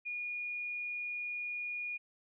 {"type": "tone", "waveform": "sine", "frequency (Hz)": 2440, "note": "D#7", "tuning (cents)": -34, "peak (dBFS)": -36, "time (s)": [0.05, 1.98], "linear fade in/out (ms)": 20, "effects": []}